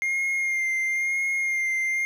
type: tone with vibrato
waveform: triangle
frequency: 2120 Hz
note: C7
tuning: 22 cents sharp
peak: -21 dBFS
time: 0.02-2.05 s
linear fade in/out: 0 ms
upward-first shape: sine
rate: 1 Hz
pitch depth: 25 cents each way
effects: none